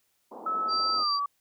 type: band-pass noise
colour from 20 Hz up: white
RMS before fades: -43 dBFS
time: 0.31-1.04 s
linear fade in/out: 10 ms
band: 200 to 980 Hz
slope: 48 dB/octave
type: tone with pitch glide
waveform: sine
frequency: 1300 to 1144.9 Hz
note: E6 to D6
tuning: -24 to -44 cents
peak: -26 dBFS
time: 0.46-1.26 s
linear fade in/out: 5 ms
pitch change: -220 cents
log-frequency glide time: 0.95-1.13 s
type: tone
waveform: sine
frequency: 4699 Hz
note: D8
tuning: in tune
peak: -27 dBFS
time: 0.68-1.2 s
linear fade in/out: 50 ms
effects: white hiss -72 dBFS RMS until 1.4 s